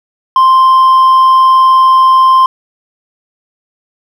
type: tone with hard clipping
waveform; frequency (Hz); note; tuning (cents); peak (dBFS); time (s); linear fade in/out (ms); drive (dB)
sine; 1046.5; C6; 0; -4; 0.36-2.46; 2; 2
effects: none